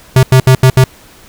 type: tone bursts at uneven times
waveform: square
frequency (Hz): 130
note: C3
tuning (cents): -11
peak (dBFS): -3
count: 5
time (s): 0.16-0.23 / 0.32-0.4 / 0.47-0.55 / 0.63-0.7 / 0.77-0.84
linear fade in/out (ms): 2
effects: pink hiss -40 dBFS RMS until 1.28 s